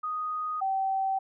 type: tone pair in turn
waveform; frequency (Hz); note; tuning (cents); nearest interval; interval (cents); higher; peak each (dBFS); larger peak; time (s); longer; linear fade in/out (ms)
sine; 1244 / 771.4; D#6 / G5; -1 / -28; minor sixth; 827; first; -29 / -25; second; 0.03-0.61 / 0.61-1.19; neither; 10
effects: none